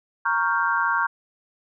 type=chord; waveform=sine; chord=G half-diminished seventh; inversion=first; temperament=equal; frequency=932.3 / 1108.7 / 1396.9 / 1568 Hz; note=Bb5 / Db6 / F6 / G6; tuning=0 / 0 / 0 / 0 cents; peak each=-25 dBFS; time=0.25-1.07 s; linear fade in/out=10 ms; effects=none